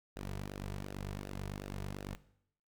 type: tone with flanger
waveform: sawtooth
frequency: 49 Hz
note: G1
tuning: in tune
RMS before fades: -42 dBFS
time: 0.16-2.15 s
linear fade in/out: 0 ms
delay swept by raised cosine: 0.89 to 3.79 ms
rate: 2.7 Hz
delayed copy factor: -0.65
effects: noise-tail reverb RT60 0.7 s tail -17 dB re dry